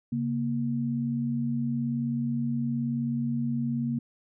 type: tone pair together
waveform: sine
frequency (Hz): 136.15 / 235.1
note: C#3 / A#3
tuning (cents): -31 / +15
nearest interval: major sixth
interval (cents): 946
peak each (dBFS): -31 / -27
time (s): 0.12-3.99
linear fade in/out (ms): 5
effects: none